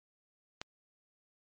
click, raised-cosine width 0.2 ms, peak -21 dBFS, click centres 0.615 s, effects MP3 32 kbps

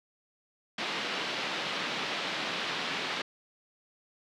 white band-pass noise, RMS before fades -34 dBFS, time 0.78-3.22 s, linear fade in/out 5 ms, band 160 to 3900 Hz, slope 24 dB/octave, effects none

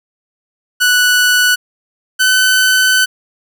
sawtooth tone pair in turn, 1480 / 1513.7 Hz, F#6 / F#6, 0 / +39 cents, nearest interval unison, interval 39 cents, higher second, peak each -5 dBFS, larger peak neither, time 0.8-1.56 / 2.19-3.06 s, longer second, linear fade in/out 20 ms, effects none

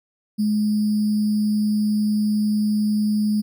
sine tone with sample-and-hold, 211.1 Hz, G#3, 29 cents sharp, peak -17 dBFS, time 0.38-3.42 s, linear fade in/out 20 ms, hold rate 4900 Hz, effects none

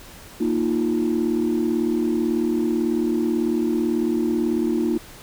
sine chord, Bb suspended fourth, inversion none, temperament equal, 233.1 / 311.1 / 349.2 Hz, Bb3 / Eb4 / F4, 0 / 0 / 0 cents, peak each -22 dBFS, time 0.4-4.98 s, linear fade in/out 10 ms, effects tanh soft clip ceiling -13 dBFS + pink hiss -43 dBFS RMS until 5.22 s

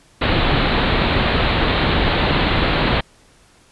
pink low-pass noise, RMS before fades -17 dBFS, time 0.21-3.01 s, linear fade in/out 10 ms, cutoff 4200 Hz, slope 96 dB/octave, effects pink hiss -52 dBFS RMS until 3.71 s + resampled to 24000 Hz

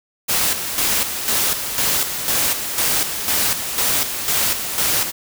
white noise with tremolo, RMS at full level -18 dBFS, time 0.28-5.12 s, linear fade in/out 20 ms, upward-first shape square, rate 2 Hz, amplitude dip 55%, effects none

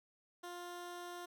15% pulse tone, 351.7 Hz, F4, 12 cents sharp, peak -39 dBFS, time 0.43-1.26 s, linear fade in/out 10 ms, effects none

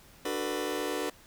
sawtooth chord, B minor seventh, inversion first, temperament just, 296.3 / 370.4 / 444.5 / 493.9 Hz, D4 / F#4 / A4 / B4, +15 / +2 / +18 / 0 cents, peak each -32 dBFS, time 0.25-1.1 s, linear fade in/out 5 ms, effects pink hiss -56 dBFS RMS until 1.26 s

